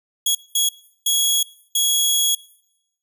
15% pulse tone bursts at uneven times, 3334 Hz, G#7, 6 cents sharp, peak -9 dBFS, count 4, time 0.26-0.35 / 0.55-0.69 / 1.06-1.43 / 1.75-2.35 s, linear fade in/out 5 ms, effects noise-tail reverb RT60 0.9 s tail -23 dB re dry

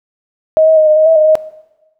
sine tone with pitch steps, 631 / 637 / 623 / 614 / 625 / 648 / 618 / 626 Hz, D#5 / D#5 / D#5 / D#5 / D#5 / E5 / D#5 / D#5, +24 / +41 / +2 / -23 / +8 / -30 / -12 / +10 cents, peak -5 dBFS, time 0.57-1.354 s, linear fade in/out 0 ms, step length 98 ms, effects noise-tail reverb RT60 1.0 s tail -18 dB re dry

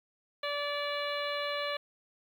harmonic tone, 579 Hz, D5, 25 cents flat, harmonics 1 / 2 / 3 / 4 / 5 / 6 / 7, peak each -35 / -38 / -40 / -41 / -42 / -43 / -43 dBFS, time 0.43-1.77 s, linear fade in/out 5 ms, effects 10-bit

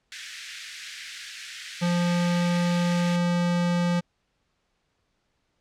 pink high-pass noise, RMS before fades -37 dBFS, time 0.12-3.16 s, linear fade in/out 0 ms, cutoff 1600 Hz, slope 48 dB/octave
square tone, 174.61 Hz, F3, in tune, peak -22 dBFS, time 1.81-4.01 s, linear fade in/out 20 ms
effects pink hiss -73 dBFS RMS until 5.6 s + low-pass 6000 Hz 12 dB/octave

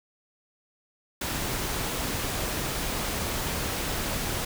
pink noise, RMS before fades -30 dBFS, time 1.21-4.45 s, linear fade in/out 5 ms, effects none

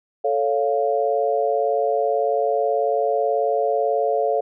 sine chord, A augmented, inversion none, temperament equal with one note detuned, 440 / 558.2 / 698.5 Hz, A4 / C#5 / E#5, 0 / +12 / 0 cents, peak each -22 dBFS, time 0.24-4.41 s, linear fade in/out 10 ms, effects none

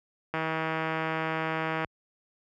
click train, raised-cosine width 0.5 ms, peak -15 dBFS, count 242, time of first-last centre 0.34-1.846 s, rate 160 Hz, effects high-pass 60 Hz 12 dB/octave

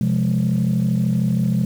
sine chord, F minor, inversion second, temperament equal with one note detuned, 129.09 / 174.61 / 207.7 Hz, C3 / F3 / Ab3, -23 / 0 / 0 cents, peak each -19 dBFS, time 0.01-1.65 s, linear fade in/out 2 ms, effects tanh soft clip ceiling -11 dBFS + 7-bit

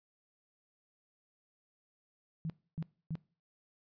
sine tone bursts, 160.6 Hz, E3, 45 cents flat, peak -34 dBFS, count 3, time 2.45-3.154 s, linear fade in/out 0 ms, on 48 ms, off 280 ms, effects noise-tail reverb RT60 0.4 s tail -22 dB re dry + resampled to 11025 Hz

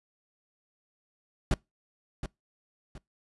brown noise with echo, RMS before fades -24 dBFS, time 1.51-1.54 s, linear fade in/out 2 ms, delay 720 ms, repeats 2, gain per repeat -10 dB, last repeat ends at 2.98 s, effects noise-tail reverb RT60 0.2 s tail -25 dB re dry + resampled to 24000 Hz

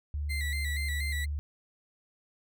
sine tone, 73.3 Hz, D2, 3 cents flat, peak -30 dBFS, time 0.14-1.39 s, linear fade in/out 0 ms
35% pulse tone with vibrato, 2017 Hz, B6, 36 cents sharp, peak -32 dBFS, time 0.29-1.26 s, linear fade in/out 20 ms, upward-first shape square, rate 4.2 Hz, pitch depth 57 cents each way
effects none

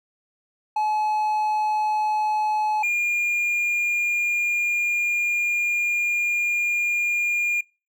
triangle tone pair in turn, 854 / 2415 Hz, G#5 / D7, +48 / +48 cents, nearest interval octave + tritone, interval 1800 cents, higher second, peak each -18 dBFS, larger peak neither, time 0.76-2.83 / 2.83-7.61 s, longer second, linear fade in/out 5 ms, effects noise-tail reverb RT60 0.3 s tail -26 dB re dry

